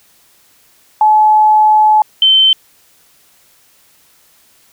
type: tone pair in turn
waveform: sine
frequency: 857 / 3089 Hz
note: A5 / G7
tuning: -46 / -26 cents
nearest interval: octave + minor seventh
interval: 2220 cents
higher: second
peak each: -5 dBFS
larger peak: neither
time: 1.01-2.02 / 2.22-2.53 s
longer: first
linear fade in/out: 2 ms
effects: white hiss -50 dBFS RMS until 4.72 s